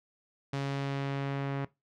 sawtooth tone with low-pass filter sweep, 138.6 Hz, C#3, in tune, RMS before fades -33 dBFS, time 0.53-1.65 s, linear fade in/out 5 ms, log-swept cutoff 5200 to 2000 Hz, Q 0.85, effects noise-tail reverb RT60 0.2 s tail -19 dB re dry

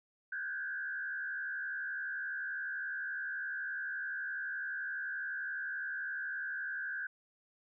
sine tone with frequency modulation, 1577 Hz, G6, 10 cents sharp, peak -36 dBFS, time 0.32-7.07 s, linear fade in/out 5 ms, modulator 71.7 Hz, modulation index 1.2, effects none

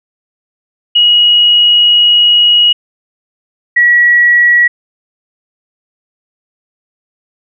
sine tone pair in turn, 2900 / 1925.5 Hz, F#7 / B6, -35 / -44 cents, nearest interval perfect fifth, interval 709 cents, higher first, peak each -4 dBFS, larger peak neither, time 0.95-2.73 / 3.76-4.68 s, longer first, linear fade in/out 10 ms, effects none

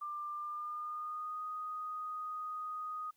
sine tone with pitch glide, 1190 to 1244.1 Hz, D6 to D#6, +22 to -1 cents, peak -38 dBFS, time 0.01-3.11 s, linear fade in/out 10 ms, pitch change +77 cents, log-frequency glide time 0.32-1.43 s, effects white hiss -75 dBFS RMS until 3.16 s

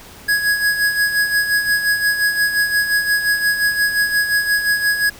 square tone with tremolo, 1666 Hz, G#6, 5 cents sharp, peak -13 dBFS, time 0.28-5.1 s, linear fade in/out 10 ms, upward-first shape sine, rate 5.7 Hz, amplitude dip 60%, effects pink hiss -40 dBFS RMS until 5.19 s

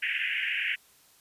white band-pass noise, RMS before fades -30 dBFS, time 0.02-0.76 s, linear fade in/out 10 ms, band 1600 to 2900 Hz, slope 96 dB/octave, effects white hiss -60 dBFS RMS until 1.2 s + resampled to 32000 Hz

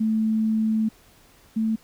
sine tone pair in turn, 219.4 / 221.1 Hz, A3 / A3, -5 / +9 cents, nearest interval unison, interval 14 cents, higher second, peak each -19 / -20 dBFS, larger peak first, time 0-0.89 / 1.56-1.76 s, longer first, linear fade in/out 10 ms, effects pink hiss -55 dBFS RMS until 1.83 s

